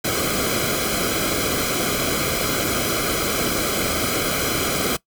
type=noise with comb filter; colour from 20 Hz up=pink; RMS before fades=-22 dBFS; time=0.04-4.97 s; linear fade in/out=10 ms; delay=1.1 ms; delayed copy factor=-0.8; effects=noise-tail reverb RT60 0.1 s tail -20 dB re dry